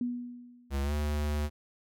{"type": "tone with exponential decay", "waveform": "sine", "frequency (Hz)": 243.7, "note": "B3", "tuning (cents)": -23, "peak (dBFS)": -27, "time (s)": [0.01, 0.89], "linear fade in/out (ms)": 2, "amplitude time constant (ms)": 190}
{"type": "tone with pitch glide", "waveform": "square", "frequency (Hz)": [69.3, 74.27], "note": ["C#2", "D2"], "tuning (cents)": [0, 20], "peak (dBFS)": -29, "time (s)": [0.7, 1.5], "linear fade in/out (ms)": 50, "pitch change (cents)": 120, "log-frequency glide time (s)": [0.82, 0.93]}
{"effects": []}